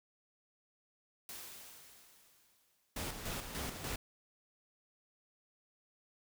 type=noise with exponential decay; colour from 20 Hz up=white; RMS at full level=-46 dBFS; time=1.29-3.27 s; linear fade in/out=1 ms; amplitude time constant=430 ms
type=noise with tremolo; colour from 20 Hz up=pink; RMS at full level=-40 dBFS; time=2.96-3.96 s; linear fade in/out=5 ms; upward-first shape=square; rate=3.4 Hz; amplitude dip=50%
effects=none